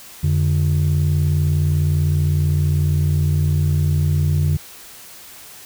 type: tone pair together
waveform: sine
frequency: 87.64 / 147.4 Hz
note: F2 / D3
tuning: +7 / +7 cents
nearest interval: major sixth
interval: 900 cents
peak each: -15 dBFS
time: 0.23-4.57 s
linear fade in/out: 10 ms
effects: tanh soft clip ceiling -11 dBFS + white hiss -40 dBFS RMS until 5.65 s